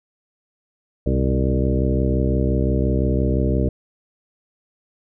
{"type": "harmonic tone with a mistuned harmonic", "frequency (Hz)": 65.8, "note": "C2", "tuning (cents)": 10, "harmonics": [1, 2, 3, 4, 5, 6, 7, 9], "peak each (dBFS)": [-20, -23, -25, -26, -27, -28, -28, -30], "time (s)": [1.06, 3.69], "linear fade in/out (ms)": 5, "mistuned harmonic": 2, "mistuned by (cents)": -69, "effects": []}